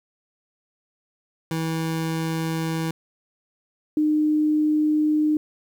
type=tone pair in turn; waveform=25% pulse / sine; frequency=162.1 / 304.6 Hz; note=E3 / D#4; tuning=-29 / -37 cents; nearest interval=major seventh; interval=1092 cents; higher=second; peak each=-20 / -17 dBFS; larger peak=second; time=1.51-2.91 / 3.97-5.37 s; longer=neither; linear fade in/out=2 ms; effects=9-bit